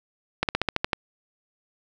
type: slowing click train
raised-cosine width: 0.3 ms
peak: -6 dBFS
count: 8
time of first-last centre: 0.43-0.932 s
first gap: 58 ms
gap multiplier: 1.07
effects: none